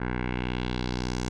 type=tone with low-pass filter sweep; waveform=10% pulse; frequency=61.74 Hz; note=B1; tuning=in tune; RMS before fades=-30 dBFS; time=0-1.29 s; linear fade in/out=5 ms; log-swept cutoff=1700 to 6800 Hz; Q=2.2; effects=none